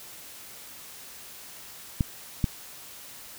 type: clicks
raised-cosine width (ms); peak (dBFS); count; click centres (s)
5; -10; 2; 2.008 / 2.442
effects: white hiss -45 dBFS RMS until 3.38 s